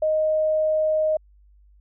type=tone; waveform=sine; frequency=622.3 Hz; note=D#5; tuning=in tune; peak=-18 dBFS; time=0.02-1.17 s; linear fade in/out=5 ms; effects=added 50 Hz sine -51 dBFS peak until 1.8 s